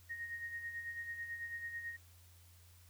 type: tone with tremolo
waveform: sine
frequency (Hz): 1864.7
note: A#6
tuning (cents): 0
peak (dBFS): -39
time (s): 0.09-1.97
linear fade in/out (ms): 20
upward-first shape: sine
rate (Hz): 9.1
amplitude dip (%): 55
effects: added 87 Hz sine -60 dBFS peak until 2.89 s + white hiss -66 dBFS RMS until 2.89 s